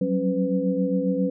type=tone cluster; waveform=sine; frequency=183.7 / 191.1 / 274 / 501 Hz; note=F#3 / G3 / C#4 / B4; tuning=-12 / -44 / -20 / +25 cents; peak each=-26 dBFS; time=0.01-1.3 s; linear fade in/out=5 ms; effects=none